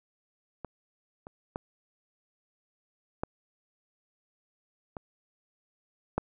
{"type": "clicks", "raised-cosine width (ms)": 1, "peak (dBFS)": [-23, -29, -19, -16, -24, -13], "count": 6, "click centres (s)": [0.647, 1.269, 1.559, 3.235, 4.968, 6.18], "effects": []}